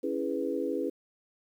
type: chord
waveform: sine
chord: C# minor seventh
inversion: none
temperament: equal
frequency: 277.2 / 329.6 / 415.3 / 493.9 Hz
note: C#4 / E4 / G#4 / B4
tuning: 0 / 0 / 0 / 0 cents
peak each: -34 dBFS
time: 0.03-0.9 s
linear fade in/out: 10 ms
effects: 10-bit